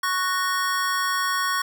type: chord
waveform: square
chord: F# major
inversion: second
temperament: just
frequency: 1110 / 1480 / 1850 Hz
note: C#6 / F#6 / A#6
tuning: +2 / 0 / -14 cents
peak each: -25 / -29 / -29 dBFS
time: 0.03-1.62 s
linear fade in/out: 5 ms
effects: none